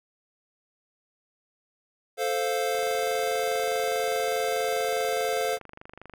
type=chord; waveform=square; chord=F major; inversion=first; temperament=equal; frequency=440 / 523.3 / 698.5 Hz; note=A4 / C5 / F5; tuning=0 / 0 / 0 cents; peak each=-30 dBFS; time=2.17-5.59 s; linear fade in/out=50 ms
type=click train; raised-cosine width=0.5 ms; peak=-29 dBFS; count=85; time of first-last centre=2.75-6.137 s; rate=24.8 Hz
effects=none